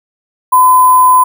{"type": "tone with sample-and-hold", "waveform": "sine", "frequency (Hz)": 1013, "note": "B5", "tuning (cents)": 44, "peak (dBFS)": -3, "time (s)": [0.52, 1.24], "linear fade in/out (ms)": 10, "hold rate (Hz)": 11025, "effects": []}